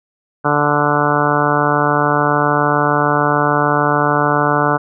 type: harmonic tone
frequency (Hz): 146.83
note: D3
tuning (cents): 0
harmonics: 1 / 2 / 3 / 4 / 5 / 6 / 7 / 8 / 9 / 10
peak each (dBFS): -21 / -21 / -21 / -21 / -21 / -21 / -21 / -21 / -21 / -21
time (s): 0.44-4.78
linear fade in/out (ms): 20
effects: none